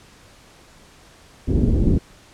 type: low-pass noise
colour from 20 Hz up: pink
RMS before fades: -17 dBFS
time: 1.47-1.99 s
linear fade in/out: 20 ms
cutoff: 360 Hz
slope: 24 dB/octave
effects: pink hiss -49 dBFS RMS until 2.33 s + low-pass 9000 Hz 12 dB/octave